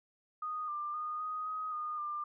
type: tone with pitch steps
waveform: sine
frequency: 1238 / 1190 / 1228 / 1247 / 1258 / 1224 / 1194 Hz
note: D#6 / D6 / D#6 / D#6 / D#6 / D#6 / D6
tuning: -9 / +22 / -23 / +3 / +19 / -29 / +28 cents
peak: -35 dBFS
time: 0.42-2.24 s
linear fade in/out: 5 ms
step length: 260 ms
effects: none